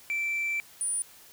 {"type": "tone pair in turn", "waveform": "sine", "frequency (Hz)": [2336, 9404], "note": ["D7", "D9"], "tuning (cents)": [-10, 1], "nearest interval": "2 octaves", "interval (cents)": 2411, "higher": "second", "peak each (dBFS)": -25, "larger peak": "neither", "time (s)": [[0.1, 0.6], [0.81, 1.02]], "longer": "first", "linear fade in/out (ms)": 0, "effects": ["tanh soft clip ceiling -25 dBFS", "white hiss -53 dBFS RMS until 1.32 s"]}